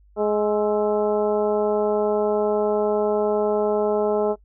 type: harmonic tone with a mistuned harmonic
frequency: 210 Hz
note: G#3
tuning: 19 cents sharp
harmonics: 1 / 2 / 3 / 4 / 5 / 6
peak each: -29 / -20 / -24 / -29 / -36 / -36 dBFS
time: 0.16-4.36 s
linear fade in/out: 50 ms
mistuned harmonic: 6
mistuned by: +79 cents
effects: noise-tail reverb RT60 0.1 s tail -22 dB re dry + added 50 Hz sine -51 dBFS peak until 4.44 s